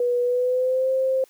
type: tone with pitch glide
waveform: sine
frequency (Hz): 487.7 to 525.7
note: B4 to C5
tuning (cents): -22 to +8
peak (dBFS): -18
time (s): 0-1.24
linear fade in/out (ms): 2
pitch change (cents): +130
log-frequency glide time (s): 0.22-0.91
effects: white hiss -57 dBFS RMS until 1.29 s + high-pass 300 Hz 12 dB/octave